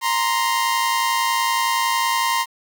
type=tone pair together; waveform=sawtooth; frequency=934.2 / 1045 Hz; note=A#5 / C6; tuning=+3 / -2 cents; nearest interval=major second; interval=195 cents; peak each=-17 dBFS; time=0.01-2.46 s; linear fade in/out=50 ms; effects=8-bit